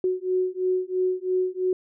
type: beating tone pair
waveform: sine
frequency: 367.6 / 370.6 Hz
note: F#4 / F#4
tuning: -11 / +3 cents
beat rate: 3 Hz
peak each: -25 dBFS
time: 0.04-1.73 s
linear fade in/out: 2 ms
effects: none